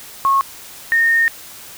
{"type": "tone pair in turn", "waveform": "sine", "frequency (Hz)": [1092, 1836.5], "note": ["C#6", "A#6"], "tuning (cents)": [-26, -26], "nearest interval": "major sixth", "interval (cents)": 900, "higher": "second", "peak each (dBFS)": -11, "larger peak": "neither", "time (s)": [[0.25, 0.41], [0.92, 1.28]], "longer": "second", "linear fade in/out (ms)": 0, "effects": ["white hiss -37 dBFS RMS until 1.77 s"]}